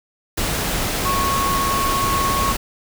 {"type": "tone in noise", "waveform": "sine", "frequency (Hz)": 1100, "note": "C#6", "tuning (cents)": -14, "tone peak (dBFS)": -19, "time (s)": [1.05, 2.53], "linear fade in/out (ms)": 10, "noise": "pink", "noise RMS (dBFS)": -22, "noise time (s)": [0.37, 2.57], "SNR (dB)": 0, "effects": []}